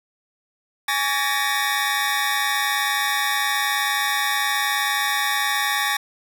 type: tone cluster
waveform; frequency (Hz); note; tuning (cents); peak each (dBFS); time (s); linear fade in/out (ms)
25% pulse; 829 / 1136 / 1787 / 1886; G#5 / C#6 / A6 / A#6; -3 / +42 / +26 / +20; -22; 0.88-5.97; 5
effects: none